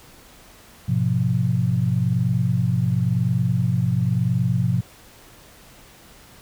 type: chord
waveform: sine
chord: F diminished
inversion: first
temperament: just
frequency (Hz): 104.77 / 125.72 / 174.61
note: Ab2 / Cb3 / F3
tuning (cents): +16 / +31 / 0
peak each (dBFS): -24 / -20 / -23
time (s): 0.88-4.81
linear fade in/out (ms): 10
effects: pink hiss -48 dBFS RMS until 6.41 s